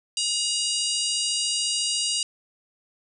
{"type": "harmonic tone", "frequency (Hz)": 954, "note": "A#5", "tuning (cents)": 40, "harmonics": [3, 4, 5, 6, 7, 8, 9, 10], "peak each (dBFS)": [-28, -33, -28, -35, -34, -33, -33, -37], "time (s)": [0.17, 2.23], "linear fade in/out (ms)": 2, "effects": []}